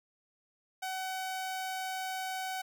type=tone; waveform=sawtooth; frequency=754 Hz; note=F#5; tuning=32 cents sharp; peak=-31 dBFS; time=0.82-2.62 s; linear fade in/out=10 ms; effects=none